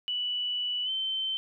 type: tone with pitch glide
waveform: sine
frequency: 2960 to 3091 Hz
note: F#7 to G7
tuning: 0 to -25 cents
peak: -28 dBFS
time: 0.08-1.37 s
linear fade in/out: 0 ms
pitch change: +75 cents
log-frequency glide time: 0.84-0.9 s
effects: none